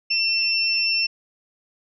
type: tone pair together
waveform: sine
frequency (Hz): 2697 / 5394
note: E7 / E8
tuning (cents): +39 / +39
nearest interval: octave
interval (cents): 1200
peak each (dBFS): -22 / -21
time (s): 0.1-1.07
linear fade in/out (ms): 10
effects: none